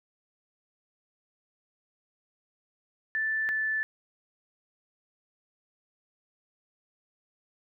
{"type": "tone pair in turn", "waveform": "sine", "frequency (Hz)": [1760, 1751.9], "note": ["A6", "A6"], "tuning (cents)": [0, -8], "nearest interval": "unison", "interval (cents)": 8, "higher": "first", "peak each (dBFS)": -26, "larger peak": "neither", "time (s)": [[3.15, 3.49], [3.49, 3.83]], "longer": "neither", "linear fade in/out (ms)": 0, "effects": []}